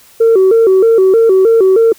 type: tone with vibrato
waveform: sine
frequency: 415.3 Hz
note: G#4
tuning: in tune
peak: -3 dBFS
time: 0.2-1.93 s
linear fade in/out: 10 ms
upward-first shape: square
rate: 3.2 Hz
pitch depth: 160 cents each way
effects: tanh soft clip ceiling -2 dBFS + white hiss -43 dBFS RMS until 1.98 s